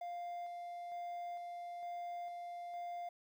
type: tone with tremolo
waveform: triangle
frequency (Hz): 699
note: F5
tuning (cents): +1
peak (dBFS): -39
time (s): 0.01-3.09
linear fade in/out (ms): 5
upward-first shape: square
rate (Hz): 1.1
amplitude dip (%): 25
effects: 12-bit